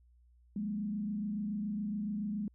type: tone with frequency modulation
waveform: sine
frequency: 207.7 Hz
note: G#3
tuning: in tune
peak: -33 dBFS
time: 0.56-2.48 s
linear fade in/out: 2 ms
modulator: 27.1 Hz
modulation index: 0.68
effects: added 60 Hz sine -61 dBFS peak until 2.54 s